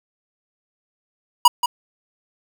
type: tone with echo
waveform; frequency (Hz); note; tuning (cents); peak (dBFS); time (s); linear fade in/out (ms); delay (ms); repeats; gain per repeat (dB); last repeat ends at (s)
square; 967; B5; -37; -7; 1.45-1.48; 5; 180; 1; -10; 1.66
effects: 7-bit